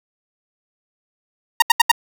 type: tone bursts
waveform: sawtooth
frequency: 932.3 Hz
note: A#5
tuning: in tune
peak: -4 dBFS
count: 4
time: 1.6-1.916 s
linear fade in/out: 5 ms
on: 22 ms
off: 76 ms
effects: 7-bit